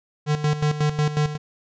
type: tone with tremolo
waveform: square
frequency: 150 Hz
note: D3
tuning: 37 cents sharp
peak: -18 dBFS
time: 0.26-1.38 s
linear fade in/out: 50 ms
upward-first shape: square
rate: 5.5 Hz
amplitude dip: 70%
effects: resampled to 16000 Hz